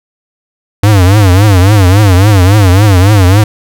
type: tone with vibrato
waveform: square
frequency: 97.7 Hz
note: G2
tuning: 5 cents flat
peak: -3 dBFS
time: 0.83-3.44 s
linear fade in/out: 5 ms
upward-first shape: triangle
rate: 3.6 Hz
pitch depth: 200 cents each way
effects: none